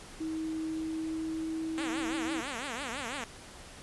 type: tone with pitch glide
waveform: sine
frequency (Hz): 318.3 to 322.6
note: D#4 to E4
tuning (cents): +39 to -37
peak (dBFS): -32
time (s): 0.2-2.41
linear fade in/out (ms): 10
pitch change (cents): +24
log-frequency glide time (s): 0.61-2.12
type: tone with vibrato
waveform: 5% pulse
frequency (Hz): 256.2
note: C4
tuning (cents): -36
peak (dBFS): -24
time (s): 1.78-3.24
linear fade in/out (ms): 0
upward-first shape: triangle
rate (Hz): 6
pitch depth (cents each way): 280
effects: pink hiss -49 dBFS RMS until 3.82 s + resampled to 24000 Hz